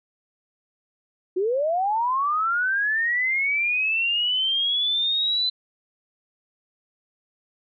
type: linear sweep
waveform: sine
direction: up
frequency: 351.1 to 4039 Hz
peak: -20 dBFS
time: 1.36-5.5 s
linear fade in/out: 10 ms
effects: none